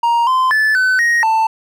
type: tone with pitch steps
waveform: triangle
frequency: 938 / 1033 / 1742 / 1513 / 1875 / 888 Hz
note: A#5 / C6 / A6 / F#6 / A#6 / A5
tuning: +11 / -22 / -18 / +38 / +10 / +16 cents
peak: -9 dBFS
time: 0.03-1.47 s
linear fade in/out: 5 ms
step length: 240 ms
effects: none